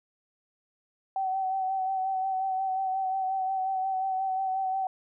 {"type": "tone with vibrato", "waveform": "sine", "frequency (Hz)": 762, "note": "G5", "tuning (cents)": -49, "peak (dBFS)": -26, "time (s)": [1.16, 4.87], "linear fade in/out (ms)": 2, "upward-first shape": "sine", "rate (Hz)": 5.6, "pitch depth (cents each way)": 28, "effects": []}